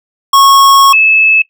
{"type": "tone pair in turn", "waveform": ["square", "sine"], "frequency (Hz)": [1098, 2606], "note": ["C#6", "E7"], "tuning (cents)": [-17, -20], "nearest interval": "octave + minor third", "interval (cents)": 1497, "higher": "second", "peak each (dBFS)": -4, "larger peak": "neither", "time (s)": [[0.33, 0.93], [0.93, 1.42]], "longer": "first", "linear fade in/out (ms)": 5, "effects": ["noise-tail reverb RT60 0.1 s tail -18 dB re dry"]}